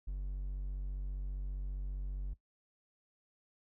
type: tone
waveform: triangle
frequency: 47.48 Hz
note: F#1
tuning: 45 cents sharp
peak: -34 dBFS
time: 0.07-2.34 s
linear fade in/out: 10 ms
effects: noise-tail reverb RT60 0.1 s tail -17 dB re dry